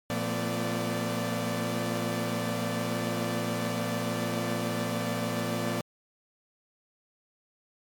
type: tone cluster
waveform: sawtooth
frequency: 115.6 / 173.8 / 224.3 / 251.2 / 585 Hz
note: A#2 / F3 / A3 / B3 / D5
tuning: -14 / -8 / +34 / +30 / -7 cents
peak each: -31 dBFS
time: 0.1-5.81 s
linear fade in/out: 0 ms
effects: MP3 96 kbps